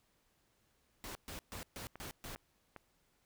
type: noise bursts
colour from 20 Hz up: pink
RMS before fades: -46 dBFS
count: 6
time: 1.04-2.35 s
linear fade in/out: 0 ms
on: 110 ms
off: 130 ms
type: click train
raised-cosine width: 0.5 ms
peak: -33 dBFS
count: 5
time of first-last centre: 1.15-2.763 s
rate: 2.48 Hz
effects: pink hiss -75 dBFS RMS until 3.25 s